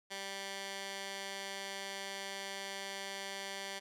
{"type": "tone with band-pass filter", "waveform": "15% pulse", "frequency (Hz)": 196, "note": "G3", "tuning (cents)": 0, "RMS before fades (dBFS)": -43, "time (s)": [0.1, 3.8], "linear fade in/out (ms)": 20, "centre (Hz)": 3800, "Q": 0.62, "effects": []}